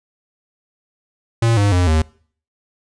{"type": "tone with pitch steps", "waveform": "square", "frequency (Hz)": [115.4, 101.63, 89.5, 78.82], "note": ["A#2", "G#2", "F2", "D#2"], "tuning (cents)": [-17, -37, 43, 23], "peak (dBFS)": -13, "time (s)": [1.42, 2.02], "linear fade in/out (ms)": 5, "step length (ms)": 150, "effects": ["noise-tail reverb RT60 0.5 s tail -23 dB re dry", "resampled to 22050 Hz"]}